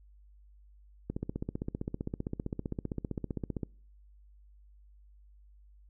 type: click train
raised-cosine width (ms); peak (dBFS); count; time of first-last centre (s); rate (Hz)
3; -21; 40; 1.1-3.632; 15.4
effects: noise-tail reverb RT60 0.5 s tail -26 dB re dry + added 50 Hz sine -55 dBFS peak until 5.89 s